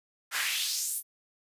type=noise with high-pass filter sweep; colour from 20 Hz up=pink; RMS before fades=-31 dBFS; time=0.31-1.03 s; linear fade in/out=50 ms; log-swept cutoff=1300 to 12000 Hz; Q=2.2; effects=resampled to 32000 Hz